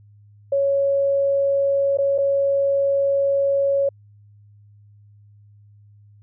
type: tone with dropouts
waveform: sine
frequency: 555 Hz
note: C#5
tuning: 2 cents sharp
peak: -16 dBFS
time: 0.52-3.89 s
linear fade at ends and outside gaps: 5 ms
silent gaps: 1.973-1.985 / 2.18-2.184 s
effects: added 103 Hz sine -47 dBFS peak until 6.22 s